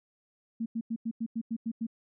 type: tone bursts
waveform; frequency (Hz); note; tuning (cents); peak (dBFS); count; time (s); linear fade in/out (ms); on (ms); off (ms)
sine; 227.6; A#3; -41; -29; 9; 0.6-1.868; 10; 60; 91
effects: none